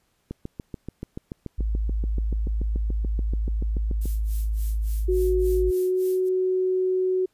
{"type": "click train", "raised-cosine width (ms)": 3, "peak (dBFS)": -19, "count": 27, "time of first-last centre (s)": [0.31, 4.056], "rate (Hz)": 6.94}
{"type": "tone", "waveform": "sine", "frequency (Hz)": 53.6, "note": "A1", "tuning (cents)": -45, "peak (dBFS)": -22, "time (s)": [1.58, 5.71], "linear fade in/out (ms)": 10}
{"type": "noise with tremolo", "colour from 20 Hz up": "violet", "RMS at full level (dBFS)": -39, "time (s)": [4.01, 6.29], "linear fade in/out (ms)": 5, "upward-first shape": "sine", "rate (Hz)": 3.5, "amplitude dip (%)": 95}
{"type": "tone with pitch glide", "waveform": "sine", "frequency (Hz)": [367.9, 371.5], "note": ["F#4", "F#4"], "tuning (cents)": [-10, 7], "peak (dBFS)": -20, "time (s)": [5.08, 7.26], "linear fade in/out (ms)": 10, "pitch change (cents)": 17, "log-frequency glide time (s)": [5.86, 6]}
{"effects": ["pink hiss -69 dBFS RMS until 7.33 s", "resampled to 32000 Hz"]}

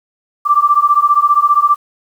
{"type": "beating tone pair", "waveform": "sine", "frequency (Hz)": [1166, 1181], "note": ["D6", "D6"], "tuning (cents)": [-13, 9], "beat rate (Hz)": 15, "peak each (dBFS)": -11, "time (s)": [0.45, 1.76], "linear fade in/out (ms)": 20, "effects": ["7-bit"]}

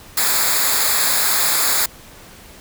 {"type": "noise with comb filter", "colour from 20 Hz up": "white", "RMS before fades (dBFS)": -17, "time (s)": [0.17, 1.86], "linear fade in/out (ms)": 5, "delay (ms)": 0.34, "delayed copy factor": -0.75, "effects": ["pink hiss -42 dBFS RMS until 2.6 s"]}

